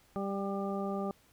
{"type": "harmonic tone with a mistuned harmonic", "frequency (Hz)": 197.2, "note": "G3", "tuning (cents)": 11, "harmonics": [1, 2, 3, 4, 6], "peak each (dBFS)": [-35, -38, -40, -41, -43], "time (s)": [0.16, 1.11], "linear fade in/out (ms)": 0, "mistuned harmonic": 6, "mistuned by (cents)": 18, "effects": ["pink hiss -65 dBFS RMS until 1.32 s"]}